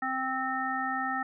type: harmonic tone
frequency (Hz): 261.6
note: C4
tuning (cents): 0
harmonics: 1 / 3 / 5 / 7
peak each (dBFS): -37 / -33 / -33 / -34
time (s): 0.02-1.23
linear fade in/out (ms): 5
effects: none